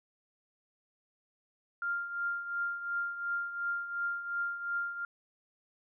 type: tone with tremolo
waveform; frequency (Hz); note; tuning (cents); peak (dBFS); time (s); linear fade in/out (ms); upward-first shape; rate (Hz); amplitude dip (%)
sine; 1396.9; F6; 0; -29; 1.82-5.05; 2; triangle; 2.8; 70
effects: none